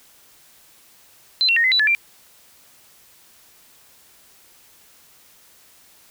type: tone with pitch steps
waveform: sine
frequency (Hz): 4061 / 2727 / 1857 / 2040 / 3959 / 1721 / 2365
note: B7 / F7 / A#6 / C7 / B7 / A6 / D7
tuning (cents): +48 / -42 / -7 / -44 / +3 / -39 / +12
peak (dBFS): -14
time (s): 1.41-1.949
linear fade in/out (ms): 0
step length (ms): 77
effects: white hiss -52 dBFS RMS until 6.1 s